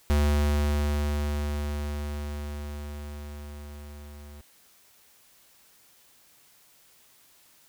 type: tone with level ramp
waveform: square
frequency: 73.42 Hz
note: D2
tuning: in tune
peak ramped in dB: -20 to -44 dBFS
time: 0.1-4.41 s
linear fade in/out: 0 ms
effects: white hiss -59 dBFS RMS until 7.68 s